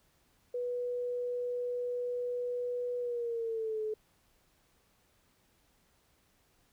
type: tone with pitch glide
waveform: sine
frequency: 490 to 431.5 Hz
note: B4 to A4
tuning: -14 to -34 cents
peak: -32 dBFS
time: 0.54-3.94 s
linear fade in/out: 5 ms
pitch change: -220 cents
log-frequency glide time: 2.99-3.82 s
effects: pink hiss -70 dBFS RMS until 6.72 s